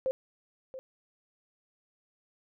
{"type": "tone with echo", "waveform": "sine", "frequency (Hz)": 523.3, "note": "C5", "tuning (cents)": 0, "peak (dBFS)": -26, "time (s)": [0.06, 0.11], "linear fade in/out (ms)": 0, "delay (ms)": 680, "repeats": 1, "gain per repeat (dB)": -13, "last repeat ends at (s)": 0.79, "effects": []}